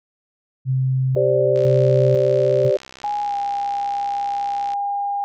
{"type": "tone with tremolo", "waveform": "sine", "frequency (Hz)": 130.81, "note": "C3", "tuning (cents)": 0, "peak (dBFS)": -16, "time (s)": [0.65, 2.71], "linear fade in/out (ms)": 50, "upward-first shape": "square", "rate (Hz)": 1, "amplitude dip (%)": 60}
{"type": "chord", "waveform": "sine", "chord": "G suspended fourth", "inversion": "none", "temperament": "equal", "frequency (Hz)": [392, 523.3, 587.3], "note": ["G4", "C5", "D5"], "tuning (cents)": [0, 0, 0], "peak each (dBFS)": [-19, -19, -18], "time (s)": [1.16, 2.77], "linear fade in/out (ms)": 5}
{"type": "click train", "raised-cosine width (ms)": 0.2, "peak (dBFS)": -21, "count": 208, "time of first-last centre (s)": [1.56, 4.735], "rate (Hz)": 65.2}
{"type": "tone with pitch glide", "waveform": "sine", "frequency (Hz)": [827, 806.7], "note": ["G#5", "G5"], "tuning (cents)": [-8, 49], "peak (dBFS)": -20, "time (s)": [3.04, 5.24], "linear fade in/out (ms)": 0, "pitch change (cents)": -43, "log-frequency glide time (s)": [3.22, 3.35]}
{"effects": []}